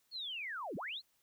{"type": "linear two-way sweep", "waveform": "sine", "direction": "down then up", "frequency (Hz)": [4421, 138.59, 4421], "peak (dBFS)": -39, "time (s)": [0.11, 1.02], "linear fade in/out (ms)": 50, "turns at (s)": 0.76, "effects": ["white hiss -75 dBFS RMS until 1.22 s"]}